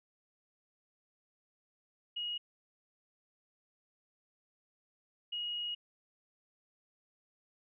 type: tone bursts at uneven times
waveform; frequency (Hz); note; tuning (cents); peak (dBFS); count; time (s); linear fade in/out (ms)
sine; 2888; F#7; -43; -35; 2; 2.16-2.38 / 5.32-5.75; 10
effects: none